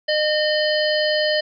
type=harmonic tone; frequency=610 Hz; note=D#5; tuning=34 cents flat; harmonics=1 / 3 / 5 / 7 / 8; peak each=-19 / -24 / -26 / -27 / -28 dBFS; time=0.08-1.41 s; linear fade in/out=10 ms; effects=none